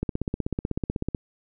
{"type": "click train", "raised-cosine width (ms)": 3, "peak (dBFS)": -13, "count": 19, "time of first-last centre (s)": [0.03, 1.148], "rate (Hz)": 16.1, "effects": []}